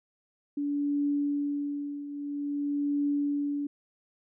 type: tone with tremolo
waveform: sine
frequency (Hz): 287.6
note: D4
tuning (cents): -36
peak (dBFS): -24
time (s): 0.57-3.67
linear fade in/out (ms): 5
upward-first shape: triangle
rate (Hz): 0.5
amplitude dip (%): 75
effects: none